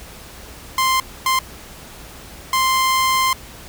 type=tone bursts at uneven times; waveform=sawtooth; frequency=1046.5 Hz; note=C6; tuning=in tune; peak=-11 dBFS; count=3; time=0.78-1 / 1.26-1.39 / 2.53-3.33 s; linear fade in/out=2 ms; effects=added 60 Hz sine -45 dBFS peak until 3.68 s + pink hiss -39 dBFS RMS until 3.68 s